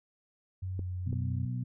sine tone with pitch glide, 93 to 90.82 Hz, F#2 to F#2, +9 to -32 cents, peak -33 dBFS, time 0.62-1.46 s, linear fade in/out 10 ms, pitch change -41 cents, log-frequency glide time 0.78-0.85 s
clicks, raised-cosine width 3 ms, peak -26 / -26 dBFS, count 2, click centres 0.793 / 1.129 s
harmonic tone, 61.74 Hz, B1, in tune, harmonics 2 / 3 / 4, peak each -32 / -41 / -42 dBFS, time 1.06-1.64 s, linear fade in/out 10 ms
effects none

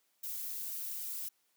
violet noise with flanger, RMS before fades -40 dBFS, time 0.23-1.29 s, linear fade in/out 10 ms, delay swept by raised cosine 1.3 to 6.4 ms, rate 1.3 Hz, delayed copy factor +0.9, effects white hiss -75 dBFS RMS until 1.56 s + high-pass 200 Hz 12 dB/octave

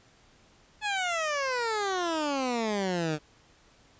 15% pulse exponential sweep, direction down, 863 to 148.3 Hz, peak -21 dBFS, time 0.81-3.19 s, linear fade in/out 50 ms, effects pink hiss -60 dBFS RMS until 3.99 s + resampled to 16000 Hz

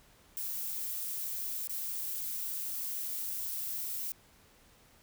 violet noise with dropouts, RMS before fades -37 dBFS, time 0.37-4.12 s, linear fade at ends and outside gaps 0 ms, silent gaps 1.673-1.695 s, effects pink hiss -62 dBFS RMS until 5.02 s

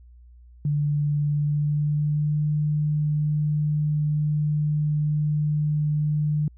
sine tone with pitch glide, 146.83 to 150.18 Hz, D3 to D3, 0 to +39 cents, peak -20 dBFS, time 0.65-6.48 s, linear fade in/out 2 ms, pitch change +39 cents, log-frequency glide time 1.28-2.48 s, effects added 60 Hz sine -46 dBFS peak until 6.57 s

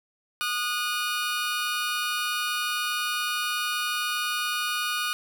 20% pulse tone pair together, 1228 / 1458.4 Hz, D#6 / F#6, -23 / -25 cents, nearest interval minor third, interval 298 cents, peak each -24 dBFS, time 0.41-5.13 s, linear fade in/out 0 ms, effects none

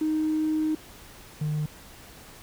triangle tone pair in turn, 311.1 / 151.47 Hz, D#4 / D#3, 0 / -46 cents, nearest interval octave, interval 1246 cents, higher first, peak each -19 / -22 dBFS, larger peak first, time 0.01-0.75 / 1.41-1.66 s, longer first, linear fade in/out 5 ms, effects tanh soft clip ceiling -20 dBFS + pink hiss -48 dBFS RMS until 2.42 s

